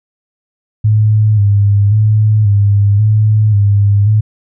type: tone with vibrato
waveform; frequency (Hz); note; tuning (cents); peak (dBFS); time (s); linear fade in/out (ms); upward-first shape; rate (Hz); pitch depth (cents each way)
sine; 104.3; G#2; +8; -6; 0.84-4.21; 10; square; 0.93; 49
effects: none